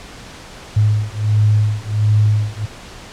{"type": "beating tone pair", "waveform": "sine", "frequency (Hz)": [105.3, 106.7], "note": ["G#2", "G#2"], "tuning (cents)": [24, 47], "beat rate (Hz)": 1.4, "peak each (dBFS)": -15, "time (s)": [0.76, 2.66], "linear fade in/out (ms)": 10, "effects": ["pink hiss -36 dBFS RMS until 3.12 s", "low-pass 7000 Hz 12 dB/octave"]}